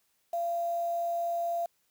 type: tone with quantisation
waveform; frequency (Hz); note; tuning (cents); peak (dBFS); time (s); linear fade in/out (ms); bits
sine; 684; F5; -36; -28; 0.33-1.66; 5; 8
effects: white hiss -73 dBFS RMS until 1.9 s